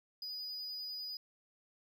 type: tone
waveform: triangle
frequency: 4945 Hz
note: D#8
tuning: 12 cents flat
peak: -39 dBFS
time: 0.22-1.17 s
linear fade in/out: 2 ms
effects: none